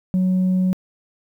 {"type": "tone", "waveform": "sine", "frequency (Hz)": 185, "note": "F#3", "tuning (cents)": 0, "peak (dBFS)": -13, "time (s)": [0.14, 0.73], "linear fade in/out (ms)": 0, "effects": ["tanh soft clip ceiling -14 dBFS", "9-bit"]}